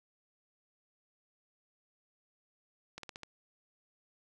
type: slowing click train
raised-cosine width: 0.2 ms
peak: -26 dBFS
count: 5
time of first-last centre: 2.98-3.233 s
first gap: 53 ms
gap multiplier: 1.12
effects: none